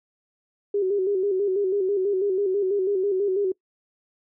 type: tone with vibrato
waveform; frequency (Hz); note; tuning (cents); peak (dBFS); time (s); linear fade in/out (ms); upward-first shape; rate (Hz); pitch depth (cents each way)
sine; 390; G4; -9; -20; 0.74-3.52; 5; square; 6.1; 71
effects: noise-tail reverb RT60 0.1 s tail -23 dB re dry